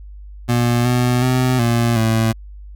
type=tone with pitch steps; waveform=25% pulse; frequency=120.2 / 123.7 / 127.6 / 117.7 / 112.3 Hz; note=B2 / B2 / C3 / A#2 / A2; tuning=-46 / +3 / -43 / +17 / +36 cents; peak=-10 dBFS; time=0.48-2.33 s; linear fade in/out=20 ms; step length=370 ms; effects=added 50 Hz sine -33 dBFS peak until 2.75 s